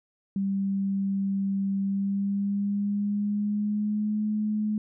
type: tone with pitch glide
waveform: sine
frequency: 196 to 212.5 Hz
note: G3 to G#3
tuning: 0 to +40 cents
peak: -24 dBFS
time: 0.36-4.78 s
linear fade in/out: 2 ms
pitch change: +140 cents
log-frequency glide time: 1.81-4.23 s
effects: none